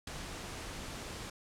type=noise with ADSR envelope; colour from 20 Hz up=pink; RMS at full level=-36 dBFS; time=0.07-1.3 s; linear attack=5 ms; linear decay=5 ms; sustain=-7 dB; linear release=5 ms; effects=low-pass 9000 Hz 12 dB/octave